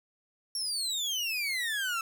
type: exponential sweep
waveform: 30% pulse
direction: down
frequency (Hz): 5588 to 1311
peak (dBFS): -27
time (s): 0.55-2.01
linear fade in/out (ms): 2
effects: 11-bit